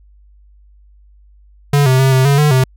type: tone with pitch steps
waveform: square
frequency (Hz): 143.2 / 130.1 / 133.3 / 130.7 / 140.9 / 149.4 / 130.1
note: D3 / C3 / C3 / C3 / C#3 / D3 / C3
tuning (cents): -43 / -9 / +33 / -1 / +29 / +30 / -9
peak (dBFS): -9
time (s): 1.73-2.64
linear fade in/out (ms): 5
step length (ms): 130
effects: added 50 Hz sine -43 dBFS peak until 2.76 s